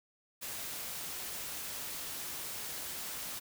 white noise, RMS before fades -41 dBFS, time 0.41-3.4 s, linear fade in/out 20 ms, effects none

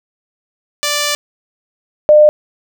5% pulse / sine tone pair in turn, 587.3 / 602.8 Hz, D5 / D5, 0 / +45 cents, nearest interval unison, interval 45 cents, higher second, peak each -3 dBFS, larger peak neither, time 0.83-1.15 / 2.09-2.29 s, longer first, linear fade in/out 0 ms, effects none

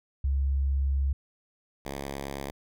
sine / 5% pulse tone pair in turn, 68.4 / 69.31 Hz, C#2 / C#2, -23 / 0 cents, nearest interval unison, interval 23 cents, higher second, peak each -23 dBFS, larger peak neither, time 0.24-1.13 / 1.85-2.51 s, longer first, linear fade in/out 5 ms, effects none

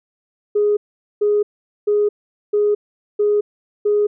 sine tone bursts, 415.3 Hz, G#4, in tune, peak -12 dBFS, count 6, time 0.55-4.07 s, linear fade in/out 10 ms, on 220 ms, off 440 ms, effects tanh soft clip ceiling -8 dBFS

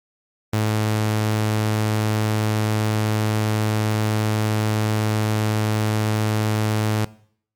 sawtooth tone, 107.7 Hz, A2, 37 cents flat, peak -14 dBFS, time 0.53-7.05 s, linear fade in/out 5 ms, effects noise-tail reverb RT60 0.6 s tail -20 dB re dry + MP3 96 kbps

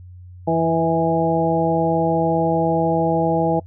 harmonic tone with a mistuned harmonic, 164.81 Hz, E3, in tune, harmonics 1 / 2 / 3 / 4 / 5, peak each -22 / -22 / -22 / -22 / -22 dBFS, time 0.47-3.6 s, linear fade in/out 10 ms, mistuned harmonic 4, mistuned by -18 cents, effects noise-tail reverb RT60 0.1 s tail -24 dB re dry + added 90 Hz sine -37 dBFS peak until 3.66 s

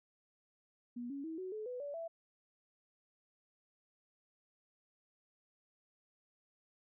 sine tone with pitch steps, 241.5 / 279 / 322.4 / 372.4 / 430.3 / 497.2 / 574.4 / 663.6 Hz, B3 / C#4 / E4 / F#4 / A4 / B4 / D5 / E5, -39 / +11 / -38 / +11 / -39 / +12 / -39 / +11 cents, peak -40 dBFS, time 0.96-2.08 s, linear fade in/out 10 ms, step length 140 ms, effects none

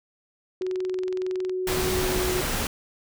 sine tone with pitch glide, 370 to 366 Hz, F#4 to F#4, 0 to -19 cents, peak -25 dBFS, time 0.61-2.41 s, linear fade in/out 2 ms, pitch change -19 cents, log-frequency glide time 1.95-2.25 s
click train, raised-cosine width 0.2 ms, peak -23 dBFS, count 20, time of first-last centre 0.62-1.496 s, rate 21.7 Hz
pink noise, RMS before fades -27 dBFS, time 1.67-2.67 s, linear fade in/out 2 ms
effects none

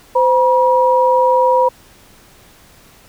sine tone pair together, 514.7 / 961 Hz, C5 / B5, -29 / -48 cents, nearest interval major seventh, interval 1081 cents, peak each -12 dBFS, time 0.15-1.69 s, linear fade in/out 10 ms, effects pink hiss -46 dBFS RMS until 3.08 s

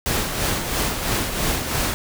pink noise with tremolo, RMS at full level -21 dBFS, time 0.06-1.94 s, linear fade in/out 0 ms, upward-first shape sine, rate 3 Hz, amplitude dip 50%, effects none

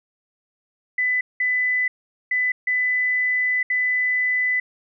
sine tone bursts at uneven times, 2000 Hz, B6, 21 cents sharp, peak -18 dBFS, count 5, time 0.98-1.21 / 1.4-1.88 / 2.31-2.52 / 2.67-3.63 / 3.7-4.6 s, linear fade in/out 5 ms, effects none

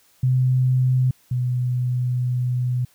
sine tone pair in turn, 128.2 / 124.69 Hz, C3 / B2, -35 / +17 cents, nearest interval unison, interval 48 cents, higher first, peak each -15 / -19 dBFS, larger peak first, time 0.23-1.11 / 1.31-2.85 s, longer second, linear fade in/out 5 ms, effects white hiss -58 dBFS RMS until 2.94 s

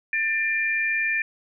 sine tone pair together, 1786 / 2384 Hz, A6 / D7, +25 / +25 cents, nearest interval perfect fourth, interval 500 cents, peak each -24 / -24 dBFS, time 0.13-1.22 s, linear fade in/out 2 ms, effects none

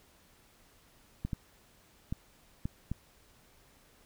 clicks, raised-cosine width 5 ms, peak -21 dBFS, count 5, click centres 1.25 / 1.332 / 2.125 / 2.655 / 2.916 s, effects pink hiss -63 dBFS RMS until 4.05 s

